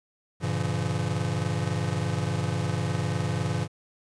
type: chord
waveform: square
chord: G diminished seventh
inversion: none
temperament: just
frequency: 98 / 117.6 / 141.12 / 169.34 Hz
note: G2 / Bb2 / Db3 / Fb3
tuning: 0 / +16 / +31 / +47 cents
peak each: -32 dBFS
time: 0.4-3.68 s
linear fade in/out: 50 ms
effects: resampled to 22050 Hz + 10-bit